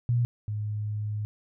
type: tone pair in turn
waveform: sine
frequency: 120 / 105.53 Hz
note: B2 / G#2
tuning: -49 / +28 cents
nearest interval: major second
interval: 223 cents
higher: first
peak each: -21 / -28 dBFS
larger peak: first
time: 0.09-0.25 / 0.48-1.25 s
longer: second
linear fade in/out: 0 ms
effects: none